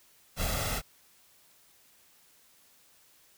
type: noise with comb filter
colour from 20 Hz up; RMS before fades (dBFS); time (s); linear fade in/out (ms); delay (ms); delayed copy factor
pink; -31; 0.36-0.82; 50; 1.5; +0.7
effects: white hiss -62 dBFS RMS until 3.37 s